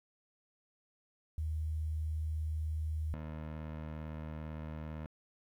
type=tone pair in turn; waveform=sine / 20% pulse; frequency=78.2 / 77.75 Hz; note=D#2 / D#2; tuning=+9 / -1 cents; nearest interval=unison; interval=10 cents; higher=first; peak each=-33 / -36 dBFS; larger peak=first; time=1.38-3.14 / 3.14-5.06 s; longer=second; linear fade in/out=0 ms; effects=low-pass 2000 Hz 12 dB/octave + 11-bit